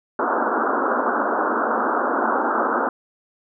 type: band-pass noise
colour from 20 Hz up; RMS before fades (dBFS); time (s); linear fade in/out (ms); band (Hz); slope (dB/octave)
white; -21; 0.19-2.89; 2; 220 to 1500; 96
effects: none